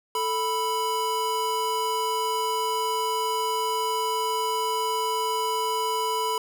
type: tone pair together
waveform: square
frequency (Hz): 440 / 987.8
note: A4 / B5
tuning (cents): 0 / 0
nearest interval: octave + major second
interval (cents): 1400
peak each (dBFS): -30 / -26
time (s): 0.15-6.38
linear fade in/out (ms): 2
effects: none